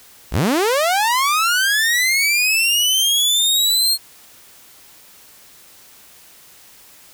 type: linear sweep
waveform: sawtooth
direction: up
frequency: 30.87 to 4266 Hz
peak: -11 dBFS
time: 0.31-3.98 s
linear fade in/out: 50 ms
effects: white hiss -46 dBFS RMS until 7.13 s